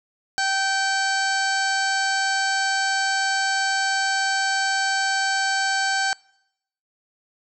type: harmonic tone with a mistuned harmonic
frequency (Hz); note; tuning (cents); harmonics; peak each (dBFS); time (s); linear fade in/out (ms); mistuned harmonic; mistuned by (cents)
777; G5; -16; 1 / 2 / 3 / 4 / 5 / 6 / 7 / 8 / 9 / 10; -25 / -23 / -36 / -35 / -39 / -28 / -36 / -36 / -38 / -34; 0.38-6.13; 0; 6; -58
effects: noise-tail reverb RT60 0.8 s tail -25 dB re dry